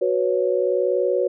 sine chord, F# suspended fourth, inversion none, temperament equal, 370 / 493.9 / 554.4 Hz, F#4 / B4 / C#5, 0 / 0 / 0 cents, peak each -22 dBFS, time 0.01-1.28 s, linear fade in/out 10 ms, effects none

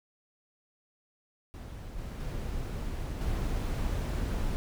brown noise with level steps, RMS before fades -41 / -38 / -35 / -31 dBFS, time 1.54-4.56 s, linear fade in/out 0 ms, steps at 1.98 / 2.2 / 3.21 s, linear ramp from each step 2 ms, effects none

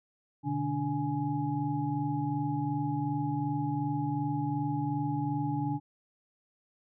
sine tone cluster, 124.6 / 147.3 / 290 / 836 Hz, B2 / D3 / D4 / G#5, +16 / +6 / -22 / +11 cents, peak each -37 / -33 / -32 / -36 dBFS, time 0.43-5.8 s, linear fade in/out 50 ms, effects none

